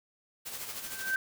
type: noise with tremolo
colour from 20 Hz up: white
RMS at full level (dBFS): -38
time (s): 0.45-1.16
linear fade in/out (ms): 20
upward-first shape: sine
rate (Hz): 13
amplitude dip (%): 50
type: tone with exponential growth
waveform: sine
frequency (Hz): 1556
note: G6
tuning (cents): -13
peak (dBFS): -24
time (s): 0.77-1.16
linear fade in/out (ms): 1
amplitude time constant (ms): 83
effects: none